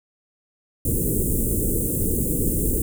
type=band-stop noise; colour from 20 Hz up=pink; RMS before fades=-22 dBFS; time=0.85-2.82 s; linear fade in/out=2 ms; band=470 to 8100 Hz; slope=48 dB/octave; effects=none